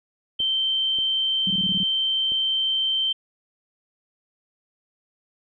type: tone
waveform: sine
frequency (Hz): 3117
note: G7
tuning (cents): -11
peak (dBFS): -20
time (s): 0.39-3.13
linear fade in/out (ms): 10
type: clicks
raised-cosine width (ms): 2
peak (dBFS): -28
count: 3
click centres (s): 0.403 / 0.987 / 2.32
type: tone bursts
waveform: sine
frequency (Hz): 187.7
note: F#3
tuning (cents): +25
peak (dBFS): -25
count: 7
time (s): 1.47-1.833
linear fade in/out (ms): 2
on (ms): 33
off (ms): 22
effects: none